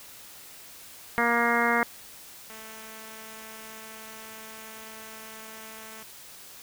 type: harmonic tone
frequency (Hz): 235.9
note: A#3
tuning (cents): +21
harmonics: 1 / 2 / 3 / 4 / 5 / 6 / 7 / 8 / 9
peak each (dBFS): -30 / -30 / -30 / -30 / -30 / -30 / -30 / -30 / -30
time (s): 1.18-1.83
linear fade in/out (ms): 0
type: tone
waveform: 5% pulse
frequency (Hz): 220.1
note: A3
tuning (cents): +1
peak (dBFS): -32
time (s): 2.5-6.03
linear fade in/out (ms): 0
effects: white hiss -47 dBFS RMS until 6.62 s